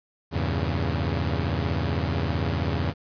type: chord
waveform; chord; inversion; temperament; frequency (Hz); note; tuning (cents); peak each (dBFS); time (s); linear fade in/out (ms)
sawtooth; E diminished seventh; none; equal; 82.41 / 98 / 116.54 / 138.59; E2 / G2 / Bb2 / Db3; 0 / 0 / 0 / 0; -23 / -26 / -29 / -26; 0.31-2.94; 50
effects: resampled to 11025 Hz + 9-bit